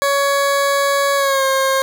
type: tone with pitch glide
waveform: 20% pulse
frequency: 560 to 535 Hz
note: C#5 to C5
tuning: +18 to +38 cents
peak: -9 dBFS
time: 0.02-1.82 s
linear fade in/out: 0 ms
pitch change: -80 cents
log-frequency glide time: 1.16-1.44 s
effects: none